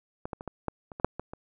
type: clicks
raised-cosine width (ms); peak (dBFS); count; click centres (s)
1; -20 / -20 / -25 / -21 / -15 / -28 / -24 / -6 / -20 / -25; 10; 0.255 / 0.332 / 0.409 / 0.477 / 0.683 / 0.918 / 0.999 / 1.046 / 1.196 / 1.335
effects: none